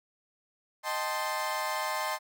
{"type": "chord", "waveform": "30% pulse", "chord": "A half-diminished seventh", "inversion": "second", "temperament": "equal", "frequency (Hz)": [622.3, 784, 880, 1046.5], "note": ["Eb5", "G5", "A5", "C6"], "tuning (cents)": [0, 0, 0, 0], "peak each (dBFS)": [-34, -36, -33, -31], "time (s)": [0.83, 2.19], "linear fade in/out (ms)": 50, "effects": []}